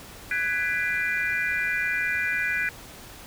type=chord; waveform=sine; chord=G# half-diminished seventh; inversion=third; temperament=just; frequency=1495.1 / 1661.2 / 1993.5 / 2392 Hz; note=F#6 / G#6 / B6 / D7; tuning=+18 / 0 / +16 / +31 cents; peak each=-29 dBFS; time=0.31-2.69 s; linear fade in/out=2 ms; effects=pink hiss -44 dBFS RMS until 3.26 s